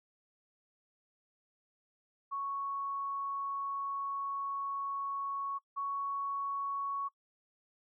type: tone pair in turn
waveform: sine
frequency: 1109 / 1113.4 Hz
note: C#6 / C#6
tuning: 0 / +7 cents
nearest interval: unison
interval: 7 cents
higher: second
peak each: -34 / -33 dBFS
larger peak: second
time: 2.31-5.59 / 5.76-7.09 s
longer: first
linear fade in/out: 20 ms
effects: noise-tail reverb RT60 0.1 s tail -24 dB re dry